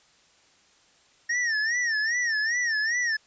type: tone with vibrato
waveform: square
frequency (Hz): 1833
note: A#6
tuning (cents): -30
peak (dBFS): -24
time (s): 1.29-3.17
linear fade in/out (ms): 10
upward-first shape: sine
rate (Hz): 2.5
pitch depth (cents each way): 130
effects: white hiss -60 dBFS RMS until 3.26 s + resampled to 16000 Hz